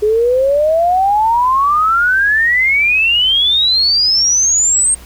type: exponential sweep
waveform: sine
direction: up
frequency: 415.3 to 8620 Hz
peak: -9 dBFS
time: 0.02-4.95 s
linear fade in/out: 10 ms
effects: added 60 Hz sine -36 dBFS peak until 5.05 s + pink hiss -40 dBFS RMS until 5.05 s